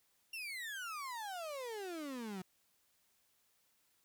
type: exponential sweep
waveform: 35% pulse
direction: down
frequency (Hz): 2794 to 179.5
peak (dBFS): -40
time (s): 0.33-2.42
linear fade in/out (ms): 5
effects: white hiss -75 dBFS RMS until 4.04 s